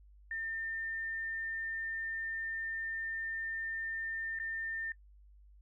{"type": "tone with dropouts", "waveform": "sine", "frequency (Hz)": 1805, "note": "A6", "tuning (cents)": 44, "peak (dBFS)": -36, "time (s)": [0.31, 4.92], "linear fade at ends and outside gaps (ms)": 2, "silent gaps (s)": [4.389, 4.398], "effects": ["noise-tail reverb RT60 0.1 s tail -22 dB re dry", "added 50 Hz sine -56 dBFS peak until 5.61 s"]}